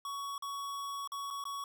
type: tone with dropouts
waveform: square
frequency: 1120 Hz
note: C#6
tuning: 18 cents sharp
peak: -38 dBFS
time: 0.05-1.64 s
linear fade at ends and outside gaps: 2 ms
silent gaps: 0.38-0.423 / 1.075-1.119 / 1.304-1.308 / 1.44-1.453 s
effects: none